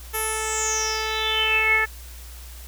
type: tone with low-pass filter sweep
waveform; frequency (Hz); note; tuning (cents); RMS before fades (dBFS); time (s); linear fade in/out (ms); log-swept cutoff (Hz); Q
10% pulse; 437.8; A4; -9; -23; 0.13-1.86; 20; 12000 to 1900; 9.6
effects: added 60 Hz sine -38 dBFS peak until 2.67 s + white hiss -45 dBFS RMS until 2.67 s